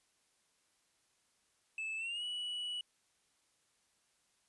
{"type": "tone with pitch glide", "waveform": "triangle", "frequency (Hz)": [2621, 2942], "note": ["E7", "F#7"], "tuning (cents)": [-11, -11], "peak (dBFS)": -36, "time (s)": [1.78, 2.81], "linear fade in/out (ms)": 2, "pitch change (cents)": 200, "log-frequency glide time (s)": [1.97, 2.24], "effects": ["white hiss -75 dBFS RMS until 4.48 s", "resampled to 24000 Hz"]}